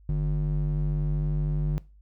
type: ring-modulated tone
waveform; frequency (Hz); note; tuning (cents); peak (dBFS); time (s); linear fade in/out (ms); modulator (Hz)
triangle; 98.4; G2; +7; -18; 0.09-1.78; 0; 52
effects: noise-tail reverb RT60 0.3 s tail -21 dB re dry + added 50 Hz sine -51 dBFS peak until 2.01 s